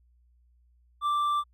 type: tone with hard clipping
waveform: sine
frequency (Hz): 1174.7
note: D6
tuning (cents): 0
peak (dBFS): -25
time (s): 1.01-1.44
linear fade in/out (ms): 50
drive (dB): 4
effects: added 60 Hz sine -60 dBFS peak until 1.53 s